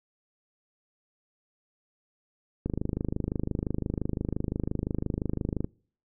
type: click train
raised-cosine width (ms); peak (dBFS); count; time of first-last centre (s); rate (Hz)
3; -16; 78; 2.66-5.644; 25.8
effects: noise-tail reverb RT60 0.5 s tail -26 dB re dry